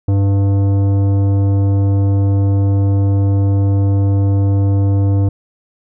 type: tone with tanh clipping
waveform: triangle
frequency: 98.9 Hz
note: G2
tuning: 16 cents sharp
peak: -12 dBFS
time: 0.08-5.29 s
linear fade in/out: 5 ms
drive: 17 dB
effects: none